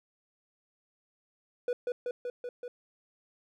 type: tone with echo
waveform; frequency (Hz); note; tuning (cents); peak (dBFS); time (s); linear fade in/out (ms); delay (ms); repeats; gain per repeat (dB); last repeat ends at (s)
triangle; 490.3; B4; -13; -25; 1.68-1.73; 2; 190; 5; -2; 2.68
effects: none